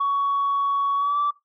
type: tone with pitch glide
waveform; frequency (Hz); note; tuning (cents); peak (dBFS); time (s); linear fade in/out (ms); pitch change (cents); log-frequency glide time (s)
sine; 1120 to 1161.5; C#6 to D6; +18 to -20; -18; 0-1.31; 10; +62; 0.96-1.18
effects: noise-tail reverb RT60 0.2 s tail -20 dB re dry + tanh soft clip ceiling -16 dBFS